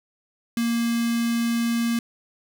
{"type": "tone with notch filter", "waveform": "square", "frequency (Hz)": 233.1, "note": "A#3", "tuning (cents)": 0, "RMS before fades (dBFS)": -23, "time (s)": [0.57, 1.99], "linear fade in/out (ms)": 2, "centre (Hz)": 750, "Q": 0.75, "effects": []}